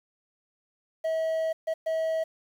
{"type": "tone bursts at uneven times", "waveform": "triangle", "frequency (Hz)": 644, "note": "E5", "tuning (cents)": -41, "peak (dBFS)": -23, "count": 3, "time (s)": [[1.04, 1.53], [1.67, 1.74], [1.86, 2.24]], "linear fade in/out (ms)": 10, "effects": ["9-bit"]}